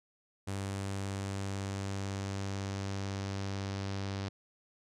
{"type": "tone with low-pass filter sweep", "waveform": "sawtooth", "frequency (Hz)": 98, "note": "G2", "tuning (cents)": 0, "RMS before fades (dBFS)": -37, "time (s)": [0.47, 4.29], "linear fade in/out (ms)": 10, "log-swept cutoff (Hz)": [8900, 5100], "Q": 1.9, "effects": []}